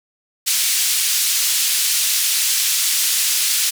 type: band-pass noise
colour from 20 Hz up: white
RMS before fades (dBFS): -18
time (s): 0.46-3.71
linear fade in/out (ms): 20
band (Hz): 2800 to 11000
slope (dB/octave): 12
effects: none